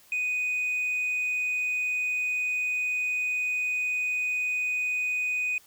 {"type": "tone", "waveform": "sine", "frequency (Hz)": 2489, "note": "D#7", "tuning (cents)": 0, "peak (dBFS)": -23, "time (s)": [0.12, 5.58], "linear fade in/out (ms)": 2, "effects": ["tanh soft clip ceiling -24 dBFS", "white hiss -57 dBFS RMS until 5.66 s"]}